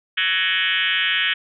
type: tone with frequency modulation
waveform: sine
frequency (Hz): 2400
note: D7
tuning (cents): +37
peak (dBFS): -17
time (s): 0.17-1.34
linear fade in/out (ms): 10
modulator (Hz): 181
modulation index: 4.9
effects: none